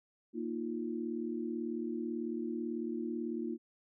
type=chord; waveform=sine; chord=Bb suspended fourth; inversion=none; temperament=equal; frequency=233.1 / 311.1 / 349.2 Hz; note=Bb3 / Eb4 / F4; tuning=0 / 0 / 0 cents; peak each=-38 / -40 / -39 dBFS; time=0.33-3.58 s; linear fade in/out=50 ms; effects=none